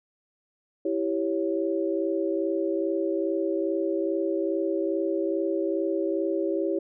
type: chord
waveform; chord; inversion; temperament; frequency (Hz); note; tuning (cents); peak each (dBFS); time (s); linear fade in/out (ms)
sine; C# diminished; first; equal; 329.6 / 392 / 554.4; E4 / G4 / C#5; 0 / 0 / 0; -27 / -28 / -30; 0.85-6.79; 5
effects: none